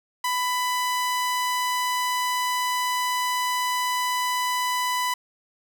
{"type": "tone", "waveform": "sawtooth", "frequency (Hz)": 996, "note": "B5", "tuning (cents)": 14, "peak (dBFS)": -19, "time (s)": [0.24, 5.14], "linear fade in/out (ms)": 5, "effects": []}